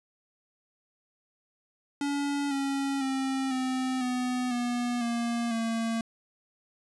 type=tone with pitch steps; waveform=square; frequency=284.3 / 275.4 / 266.8 / 258.5 / 250.4 / 242.5 / 235 / 227.6 Hz; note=C#4 / C#4 / C4 / C4 / B3 / B3 / A#3 / A#3; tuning=+44 / -11 / +34 / -21 / +24 / -31 / +14 / -41 cents; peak=-28 dBFS; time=2.01-6.01 s; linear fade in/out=2 ms; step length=500 ms; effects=resampled to 24000 Hz